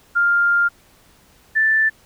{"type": "tone pair in turn", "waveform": "sine", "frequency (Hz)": [1400, 1763.9], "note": ["F6", "A6"], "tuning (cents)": [4, 4], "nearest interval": "major third", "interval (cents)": 400, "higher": "second", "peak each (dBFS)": -13, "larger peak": "neither", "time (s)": [[0.15, 0.69], [1.55, 1.9]], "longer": "first", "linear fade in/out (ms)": 20, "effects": ["pink hiss -53 dBFS RMS until 2.05 s"]}